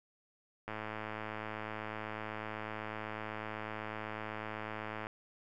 click train, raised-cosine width 0.5 ms, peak -25 dBFS, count 475, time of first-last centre 0.68-5.069 s, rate 108 Hz, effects none

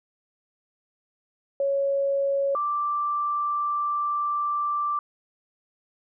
sine tone pair in turn, 554.4 / 1174.7 Hz, C#5 / D6, 0 / 0 cents, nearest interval octave + minor second, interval 1300 cents, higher second, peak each -21 / -23 dBFS, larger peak first, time 1.6-2.55 / 2.55-4.99 s, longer second, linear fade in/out 2 ms, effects none

